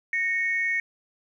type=tone pair together; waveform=sine; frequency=1857 / 2208 Hz; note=A#6 / C#7; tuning=-7 / -7 cents; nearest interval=minor third; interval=300 cents; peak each=-25 dBFS; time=0.13-0.8 s; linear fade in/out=2 ms; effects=tanh soft clip ceiling -15 dBFS + 10-bit